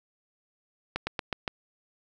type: slowing click train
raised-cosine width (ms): 0.3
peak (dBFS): -13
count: 5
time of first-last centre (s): 0.96-1.478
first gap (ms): 110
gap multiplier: 1.11
effects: none